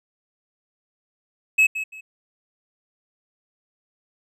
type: tone with echo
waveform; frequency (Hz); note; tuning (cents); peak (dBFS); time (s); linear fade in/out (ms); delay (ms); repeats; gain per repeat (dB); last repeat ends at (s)
triangle; 2578; E7; -39; -11; 1.58-1.67; 10; 170; 2; -12; 2.01
effects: none